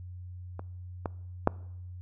clicks, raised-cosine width 1 ms, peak -25 / -17 / -7 dBFS, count 3, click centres 0.594 / 1.058 / 1.474 s, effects noise-tail reverb RT60 0.8 s tail -23 dB re dry + added 90 Hz sine -40 dBFS peak until 2.01 s

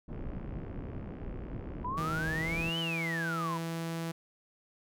pink low-pass noise, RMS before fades -40 dBFS, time 0.08-2.7 s, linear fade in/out 10 ms, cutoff 390 Hz, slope 12 dB/octave
click train, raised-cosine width 0.5 ms, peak -39 dBFS, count 110, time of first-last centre 0.13-1.847 s, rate 63.5 Hz
sine exponential two-way sweep, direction up then down, 962 to 3093 to 962 Hz, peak -33 dBFS, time 1.84-3.58 s, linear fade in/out 10 ms, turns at 2.79 s
sawtooth tone with pitch glide, 159.3 to 165.39 Hz, D#3 to E3, +41 to +6 cents, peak -30 dBFS, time 1.97-4.12 s, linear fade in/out 10 ms, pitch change +65 cents, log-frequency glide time 2.41-2.49 s
effects none

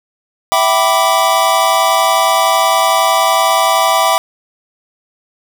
square chord, E minor seventh, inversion none, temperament equal with one note detuned, 659.3 / 770.1 / 987.8 / 1174.7 Hz, E5 / G5 / B5 / D6, 0 / -31 / 0 / 0 cents, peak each -16 dBFS, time 0.52-4.18 s, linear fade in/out 0 ms, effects none

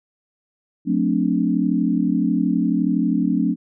sine chord, D dominant seventh, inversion first, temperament equal with one note detuned, 180.88 / 220 / 261.6 / 293.7 Hz, F#3 / A3 / C4 / D4, -39 / 0 / 0 / 0 cents, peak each -22 dBFS, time 0.85-3.56 s, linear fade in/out 50 ms, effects none

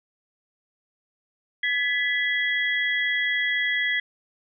sine tone cluster, 1707 / 1983 / 3304 Hz, G#6 / B6 / G#7, +47 / +7 / -10 cents, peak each -28 / -23 / -30 dBFS, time 1.63-4 s, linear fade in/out 5 ms, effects none

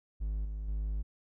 triangle tone with level steps, 51.91 Hz, G#1, in tune, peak -29 / -33 / -29 dBFS, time 0.2-1.03 s, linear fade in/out 20 ms, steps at 0.45 / 0.68 s, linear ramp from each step 5 ms, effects none

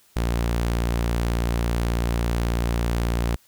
sawtooth tone, 58.27 Hz, A#1, in tune, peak -17 dBFS, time 0.16-3.36 s, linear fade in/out 5 ms, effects white hiss -58 dBFS RMS until 3.47 s

